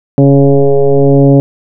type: tone with frequency modulation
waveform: sine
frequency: 138.59 Hz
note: C#3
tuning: in tune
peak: -3 dBFS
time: 0.18-1.4 s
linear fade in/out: 0 ms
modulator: 139 Hz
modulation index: 3
effects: none